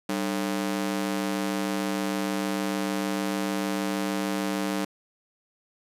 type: ring-modulated tone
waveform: sawtooth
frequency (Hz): 246.9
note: B3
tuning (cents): 0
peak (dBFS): -19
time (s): 0.09-4.85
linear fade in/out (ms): 5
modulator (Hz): 53.3
effects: resampled to 32000 Hz + 8-bit